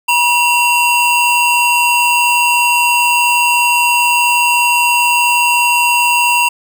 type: tone pair together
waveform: square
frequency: 964 / 2727 Hz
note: B5 / F7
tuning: -42 / -42 cents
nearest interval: octave + tritone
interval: 1800 cents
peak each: -13 dBFS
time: 0.08-6.49 s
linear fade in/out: 10 ms
effects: none